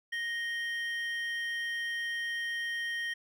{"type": "tone pair together", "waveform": "triangle", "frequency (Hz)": [1867, 3146], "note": ["A#6", "G7"], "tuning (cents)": [2, 6], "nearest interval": "major sixth", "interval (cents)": 904, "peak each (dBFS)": [-31, -39], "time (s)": [0.12, 3.14], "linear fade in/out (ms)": 10, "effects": []}